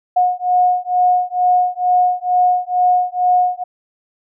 sine beating tone pair, 723 / 725.2 Hz, F#5 / F#5, -40 / -35 cents, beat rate 2.2 Hz, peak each -15 dBFS, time 0.16-3.64 s, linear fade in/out 10 ms, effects none

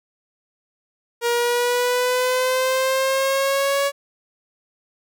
sawtooth exponential sweep, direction up, 471.9 to 563 Hz, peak -14 dBFS, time 1.21-3.92 s, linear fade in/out 50 ms, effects none

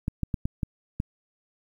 clicks, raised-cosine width 5 ms, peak -14 dBFS, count 6, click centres 0.081 / 0.233 / 0.342 / 0.455 / 0.632 / 1.001 s, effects 9-bit

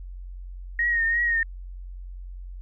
sine tone with vibrato, 1864.7 Hz, A#6, in tune, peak -20 dBFS, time 0.79-1.43 s, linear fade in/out 2 ms, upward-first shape triangle, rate 2.9 Hz, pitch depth 52 cents each way, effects added 45 Hz sine -35 dBFS peak until 2.61 s

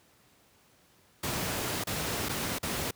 pink noise with dropouts, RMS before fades -32 dBFS, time 1.23-2.91 s, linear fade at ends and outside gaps 5 ms, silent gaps 1.839-1.87 / 2.287-2.292 / 2.586-2.629 s, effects pink hiss -63 dBFS RMS until 2.95 s + high-pass 80 Hz 12 dB/octave

